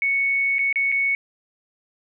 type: tone with dropouts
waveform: sine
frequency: 2217 Hz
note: C#7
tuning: in tune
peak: -18 dBFS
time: 0.02-1.15 s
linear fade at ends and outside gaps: 1 ms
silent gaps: 0.584-0.591 / 0.727-0.758 / 0.918-0.923 s
effects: none